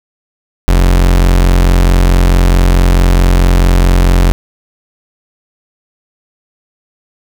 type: tone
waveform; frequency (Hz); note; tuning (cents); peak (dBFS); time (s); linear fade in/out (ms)
40% pulse; 44.59; F1; +37; -4; 0.68-4.32; 0
effects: none